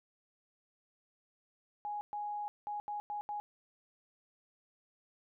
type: tone bursts at uneven times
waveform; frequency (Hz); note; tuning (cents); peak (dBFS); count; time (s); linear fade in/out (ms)
sine; 830.6; G#5; 0; -36; 6; 1.85-2.01 / 2.13-2.48 / 2.67-2.8 / 2.88-3 / 3.1-3.21 / 3.29-3.4; 0
effects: none